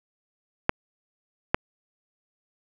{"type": "clicks", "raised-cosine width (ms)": 0.5, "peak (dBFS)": -3, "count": 2, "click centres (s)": [0.694, 1.545], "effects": []}